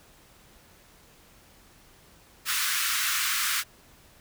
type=high-pass noise; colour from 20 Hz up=pink; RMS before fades=-27 dBFS; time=2.45-3.64 s; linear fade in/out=50 ms; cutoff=1200 Hz; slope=48 dB/octave; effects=pink hiss -56 dBFS RMS until 4.2 s